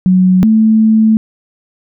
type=tone pair in turn; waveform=sine; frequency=184.7 / 219.6 Hz; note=F#3 / A3; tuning=-3 / -3 cents; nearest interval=minor third; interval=300 cents; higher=second; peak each=-5 dBFS; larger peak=neither; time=0.06-0.43 / 0.43-1.17 s; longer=second; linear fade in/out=0 ms; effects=none